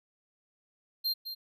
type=tone with echo; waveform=square; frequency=4186 Hz; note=C8; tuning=in tune; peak=-28 dBFS; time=1.04-1.14 s; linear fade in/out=20 ms; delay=210 ms; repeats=1; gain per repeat=-9 dB; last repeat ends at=1.35 s; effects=none